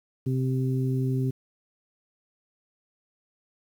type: harmonic tone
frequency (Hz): 130.3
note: C3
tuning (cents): -7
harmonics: 1 / 2 / 3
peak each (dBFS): -24 / -30 / -34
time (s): 0.26-1.31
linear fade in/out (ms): 10
effects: 9-bit